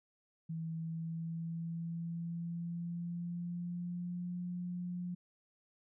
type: tone with pitch glide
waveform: sine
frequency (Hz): 162.8 to 177.53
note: E3 to F3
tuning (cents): -21 to +29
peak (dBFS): -37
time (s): 0.49-5.15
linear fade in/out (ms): 10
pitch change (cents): +150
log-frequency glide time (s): 0.75-4.37
effects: none